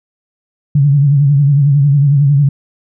sine tone with vibrato, 142 Hz, C#3, 42 cents sharp, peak -6 dBFS, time 0.75-2.49 s, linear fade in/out 5 ms, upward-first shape triangle, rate 11 Hz, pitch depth 94 cents each way, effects none

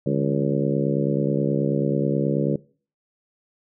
harmonic tone with a mistuned harmonic, 69.3 Hz, C#2, in tune, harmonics 2 / 3 / 4 / 5 / 6 / 7 / 8, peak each -24 / -26 / -27 / -28 / -29 / -29 / -30 dBFS, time 0.06-2.56 s, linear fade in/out 5 ms, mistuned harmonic 2, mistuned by +120 cents, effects noise-tail reverb RT60 0.4 s tail -20 dB re dry

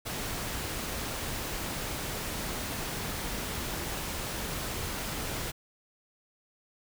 pink noise, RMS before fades -35 dBFS, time 0.05-5.52 s, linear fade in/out 20 ms, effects none

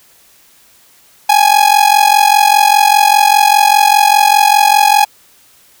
45% pulse ring-modulated tone, 830.6 Hz, G#5, in tune, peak -3 dBFS, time 1.29-5.05 s, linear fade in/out 5 ms, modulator 22.5 Hz, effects white hiss -47 dBFS RMS until 5.8 s

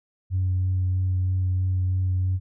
sine tone with vibrato, 92.5 Hz, F#2, in tune, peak -19 dBFS, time 0.3-2.4 s, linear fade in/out 50 ms, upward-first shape sine, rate 3.1 Hz, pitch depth 12 cents each way, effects tanh soft clip ceiling -17 dBFS

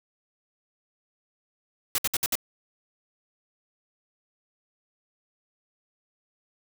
white noise bursts, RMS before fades -25 dBFS, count 5, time 1.95-2.354 s, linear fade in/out 2 ms, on 32 ms, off 61 ms, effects none

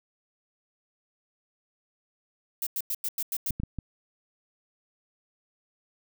violet noise bursts, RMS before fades -30 dBFS, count 7, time 2.62-3.507 s, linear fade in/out 2 ms, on 47 ms, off 93 ms
clicks, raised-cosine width 5 ms, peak -20 dBFS, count 4, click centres 3.506 / 3.6 / 3.635 / 3.787 s
effects none

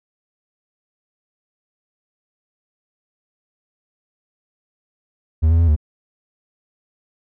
triangle tone with pitch steps, 79.3 / 82.8 / 84.1 / 75.8 Hz, D#2 / E2 / E2 / D#2, +33 / +8 / +35 / -45 cents, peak -9 dBFS, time 5.42-5.764 s, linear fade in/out 20 ms, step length 86 ms, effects none

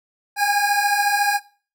25% pulse beating tone pair, 807 / 821 Hz, G#5 / G#5, -50 / -20 cents, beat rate 14 Hz, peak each -18 / -15 dBFS, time 0.36-1.4 s, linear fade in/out 50 ms, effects noise-tail reverb RT60 0.4 s tail -21 dB re dry

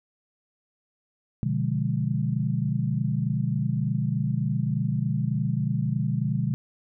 sine chord, B diminished seventh, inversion none, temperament equal with one note detuned, 123.47 / 146.83 / 174.61 / 205.5 Hz, B2 / D3 / F3 / Ab3, 0 / 0 / 0 / -18 cents, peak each -27 / -27 / -31 / -30 dBFS, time 1.43-6.54 s, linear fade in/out 0 ms, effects none

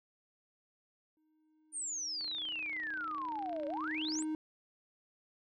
triangle tone with exponential growth, 311.1 Hz, D#4, in tune, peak -31 dBFS, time 1.17-4.35 s, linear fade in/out 1 ms, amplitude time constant 690 ms
sine exponential two-way sweep, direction down then up, 9200 to 554.4 to 9200 Hz, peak -36 dBFS, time 1.72-4.25 s, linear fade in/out 50 ms, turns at 3.67 s
click train, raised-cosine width 0.3 ms, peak -36 dBFS, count 59, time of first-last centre 2.21-4.224 s, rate 28.8 Hz
effects none

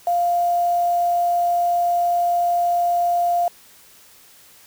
sine tone with quantisation, 698.5 Hz, F5, in tune, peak -16 dBFS, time 0.07-3.48 s, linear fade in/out 2 ms, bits 6, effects white hiss -49 dBFS RMS until 4.66 s

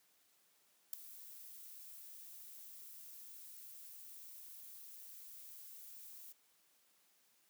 violet noise with ADSR envelope, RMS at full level -35 dBFS, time 0.93-6.33 s, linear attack 4 ms, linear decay 5 ms, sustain -19 dB, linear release 16 ms, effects white hiss -73 dBFS RMS until 7.49 s + high-pass 150 Hz 12 dB/octave

